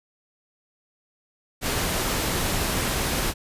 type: noise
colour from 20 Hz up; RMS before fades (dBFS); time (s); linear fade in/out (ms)
pink; -25; 1.61-3.34; 50
effects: resampled to 32000 Hz